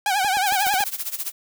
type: tone with vibrato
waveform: sawtooth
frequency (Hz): 788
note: G5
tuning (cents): +9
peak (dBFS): -15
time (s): 0.06-0.84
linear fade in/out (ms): 2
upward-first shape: triangle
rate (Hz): 11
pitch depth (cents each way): 140
type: clicks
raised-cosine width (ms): 1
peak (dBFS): -21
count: 6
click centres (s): 0.247 / 0.37 / 0.523 / 0.668 / 0.74 / 0.806
type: noise with tremolo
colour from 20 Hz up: blue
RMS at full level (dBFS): -26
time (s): 0.46-1.32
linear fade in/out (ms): 10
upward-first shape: sine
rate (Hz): 15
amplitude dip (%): 85
effects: none